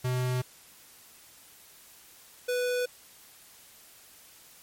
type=tone pair in turn; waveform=square; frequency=126.4 / 494.3 Hz; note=B2 / B4; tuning=+41 / +1 cents; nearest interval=2 octaves; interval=2360 cents; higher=second; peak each=-27 dBFS; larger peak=neither; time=0.04-0.42 / 2.48-2.86 s; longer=neither; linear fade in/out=10 ms; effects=white hiss -54 dBFS RMS until 4.62 s + MP3 64 kbps